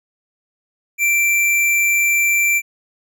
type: tone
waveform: square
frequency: 2349 Hz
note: D7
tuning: in tune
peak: -14 dBFS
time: 0.98-2.62 s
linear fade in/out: 50 ms
effects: none